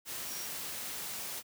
sine tone in noise, 5640 Hz, F8, 16 cents sharp, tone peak -44 dBFS, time 0.26-0.49 s, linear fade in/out 50 ms, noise white, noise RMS -40 dBFS, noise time 0.05-1.43 s, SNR -7 dB, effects high-pass 80 Hz 12 dB/octave

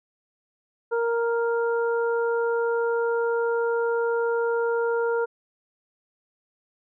harmonic tone, 466.2 Hz, A#4, in tune, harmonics 1 / 2 / 3, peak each -22 / -31 / -31 dBFS, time 0.91-5.26 s, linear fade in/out 20 ms, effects none

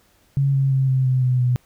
sine tone with pitch steps, 138.4 / 135.94 / 133.53 / 131.16 / 128.83 / 126.55 / 124.3 Hz, C#3 / C#3 / C3 / C3 / C3 / B2 / B2, -2 / -33 / +36 / +5 / -26 / +43 / +12 cents, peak -15 dBFS, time 0.37-1.56 s, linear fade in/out 0 ms, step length 170 ms, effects pink hiss -59 dBFS RMS until 1.65 s

